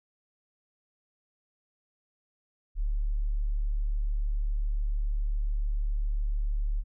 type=tone; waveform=sine; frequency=36.44 Hz; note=D1; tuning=13 cents flat; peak=-25 dBFS; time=2.75-6.84 s; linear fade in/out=50 ms; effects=none